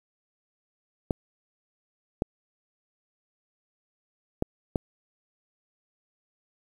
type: clicks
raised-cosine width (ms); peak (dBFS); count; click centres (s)
2; -11; 4; 1.108 / 2.221 / 4.424 / 4.758
effects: 8-bit